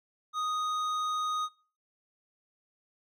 triangle tone with hard clipping, 1244.5 Hz, D#6, in tune, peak -31 dBFS, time 0.33-1.49 s, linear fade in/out 50 ms, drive 13 dB, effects noise-tail reverb RT60 0.4 s tail -22 dB re dry

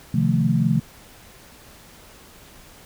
sine chord, F dominant seventh, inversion second, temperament equal, 130.81 / 155.56 / 174.61 / 220 Hz, C3 / Eb3 / F3 / A3, 0 / 0 / 0 / 0 cents, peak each -22 dBFS, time 0.14-0.8 s, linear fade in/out 5 ms, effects pink hiss -47 dBFS RMS until 2.85 s

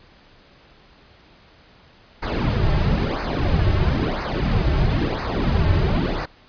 brown noise with flanger, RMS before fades -20 dBFS, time 2.22-6.26 s, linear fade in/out 10 ms, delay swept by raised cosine 0.3 to 4.2 ms, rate 1 Hz, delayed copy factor -0.75, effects pink hiss -51 dBFS RMS until 6.48 s + resampled to 11025 Hz

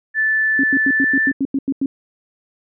sine tone with pitch glide, 1753 to 1766.2 Hz, A6 to A6, -7 to +6 cents, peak -14 dBFS, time 0.14-1.33 s, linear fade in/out 50 ms, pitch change +13 cents, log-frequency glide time 0.88-1.21 s
sine tone bursts, 272.5 Hz, C#4, 29 cents flat, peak -15 dBFS, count 10, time 0.59-1.86 s, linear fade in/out 2 ms, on 46 ms, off 90 ms
effects none

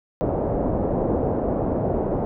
white low-pass noise, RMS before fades -23 dBFS, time 0.21-2.25 s, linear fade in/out 0 ms, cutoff 640 Hz, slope 24 dB/octave, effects none

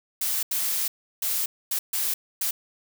blue noise bursts at uneven times, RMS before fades -26 dBFS, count 6, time 0.21-0.43 / 0.51-0.88 / 1.22-1.46 / 1.71-1.79 / 1.93-2.14 / 2.41-2.51 s, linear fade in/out 5 ms, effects none

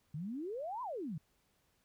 sine exponential two-way sweep, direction up then down, 140 to 1051 to 140 Hz, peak -38 dBFS, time 0.14-1.18 s, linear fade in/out 5 ms, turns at 0.82 s, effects pink hiss -75 dBFS RMS until 1.84 s

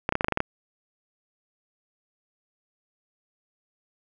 clicks, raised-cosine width 0.5 ms, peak -8 dBFS, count 9, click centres 0.091 / 0.124 / 0.154 / 0.209 / 0.245 / 0.284 / 0.323 / 0.374 / 0.404 s, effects none

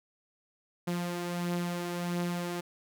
sawtooth beating tone pair, 174.61 / 176.11 Hz, F3 / F3, 0 / +15 cents, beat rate 1.5 Hz, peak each -28 / -35 dBFS, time 0.87-2.61 s, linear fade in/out 10 ms, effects none

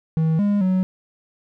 triangle tone with pitch steps, 160.1 / 204.2 / 186.1 Hz, D#3 / G#3 / F#3, +50 / -29 / +10 cents, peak -14 dBFS, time 0.17-0.83 s, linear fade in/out 0 ms, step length 220 ms, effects none

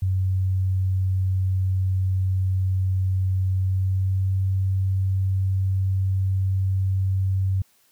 sine tone with pitch glide, 94.1 to 95.47 Hz, F#2 to G2, +30 to -45 cents, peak -19 dBFS, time 0.02-7.62 s, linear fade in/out 5 ms, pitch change +25 cents, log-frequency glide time 3.54-4.33 s, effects white hiss -61 dBFS RMS until 7.91 s

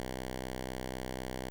5% pulse tone, 64 Hz, C2, 38 cents flat, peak -26 dBFS, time 0-1.5 s, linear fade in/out 0 ms, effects none

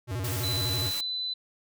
square tone with vibrato, 107 Hz, A2, 48 cents flat, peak -30 dBFS, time 0.07-0.92 s, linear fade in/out 50 ms, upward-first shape square, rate 12 Hz, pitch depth 230 cents each way
white noise, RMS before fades -36 dBFS, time 0.24-1.01 s, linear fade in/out 5 ms
sine tone, 4005 Hz, B7, 23 cents sharp, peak -29 dBFS, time 0.43-1.34 s, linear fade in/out 10 ms
effects none

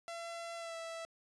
sawtooth tone with pitch glide, 676 to 659.8 Hz, E5 to E5, +43 to +1 cents, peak -38 dBFS, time 0.08-1.05 s, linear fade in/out 0 ms, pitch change -42 cents, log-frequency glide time 0.57-0.76 s, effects resampled to 22050 Hz

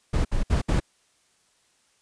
brown noise bursts, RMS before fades -22 dBFS, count 4, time 0.13-0.802 s, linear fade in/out 10 ms, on 120 ms, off 64 ms, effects white hiss -65 dBFS RMS until 2.01 s + resampled to 22050 Hz

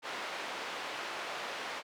pink band-pass noise, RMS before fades -40 dBFS, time 0.02-1.83 s, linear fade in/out 50 ms, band 580 to 3500 Hz, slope 12 dB/octave, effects none

